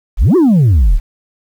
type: exponential two-way sweep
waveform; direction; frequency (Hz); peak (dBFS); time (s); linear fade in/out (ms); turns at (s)
sine; up then down; 31.03 to 390.5 to 31.03; -3; 0.17-1; 50; 0.36
effects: tanh soft clip ceiling -5 dBFS + 7-bit